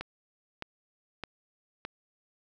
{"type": "click train", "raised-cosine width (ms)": 0.3, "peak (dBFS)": -20, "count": 4, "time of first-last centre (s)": [0.01, 1.85], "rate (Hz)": 1.63, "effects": []}